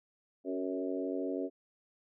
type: harmonic tone with a mistuned harmonic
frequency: 92.5 Hz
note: F#2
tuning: in tune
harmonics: 3 / 4 / 5 / 6 / 7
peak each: -36 / -38 / -40 / -42 / -43 dBFS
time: 0.44-1.5 s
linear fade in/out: 50 ms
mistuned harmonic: 4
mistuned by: +20 cents
effects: none